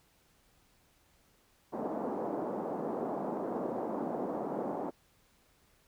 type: band-pass noise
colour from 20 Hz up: pink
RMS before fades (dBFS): -36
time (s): 1.72-4.91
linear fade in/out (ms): 20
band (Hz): 220 to 880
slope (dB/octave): 24
effects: pink hiss -68 dBFS RMS until 5.87 s